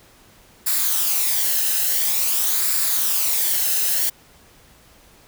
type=noise with flanger; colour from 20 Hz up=blue; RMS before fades=-20 dBFS; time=0.66-4.1 s; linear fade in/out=10 ms; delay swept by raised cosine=0.32 to 0.88 ms; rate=0.48 Hz; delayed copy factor=-0.5; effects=pink hiss -51 dBFS RMS until 5.27 s